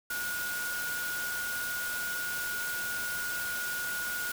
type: tone in noise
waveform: sine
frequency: 1445 Hz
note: F#6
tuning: 41 cents flat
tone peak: -33 dBFS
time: 0.1-4.32 s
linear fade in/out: 5 ms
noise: white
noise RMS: -38 dBFS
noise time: 0.1-4.32 s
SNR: +2 dB
effects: none